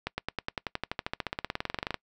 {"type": "accelerating click train", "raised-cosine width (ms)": 0.3, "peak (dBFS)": -14, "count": 29, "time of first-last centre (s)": [0.07, 1.943], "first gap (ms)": 110, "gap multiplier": 0.96, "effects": ["noise-tail reverb RT60 0.1 s tail -24 dB re dry"]}